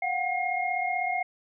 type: tone cluster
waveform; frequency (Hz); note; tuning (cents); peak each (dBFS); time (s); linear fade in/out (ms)
sine; 714 / 750 / 2141; F5 / F#5 / C7; +38 / +23 / +39; -30; 0.02-1.23; 5
effects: none